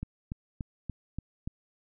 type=click train; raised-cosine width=5 ms; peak=-22 dBFS; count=6; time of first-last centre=0.03-1.475 s; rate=3.46 Hz; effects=none